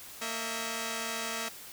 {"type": "tone pair together", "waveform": "5% pulse", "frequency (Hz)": [228.2, 646], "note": ["A#3", "E5"], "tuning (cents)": [-37, -35], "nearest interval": "octave + tritone", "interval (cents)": 1802, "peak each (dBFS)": -25, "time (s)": [0.21, 1.49], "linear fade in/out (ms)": 10, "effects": ["white hiss -47 dBFS RMS until 1.72 s"]}